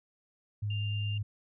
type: tone with vibrato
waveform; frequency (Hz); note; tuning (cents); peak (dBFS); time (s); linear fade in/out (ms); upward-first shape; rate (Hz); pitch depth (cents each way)
sine; 103.83; G#2; 0; -30; 0.62-1.23; 10; sine; 9.6; 11
type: tone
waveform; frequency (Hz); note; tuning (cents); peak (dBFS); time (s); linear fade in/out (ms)
sine; 2794; F7; 0; -39; 0.7-1.18; 5
effects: none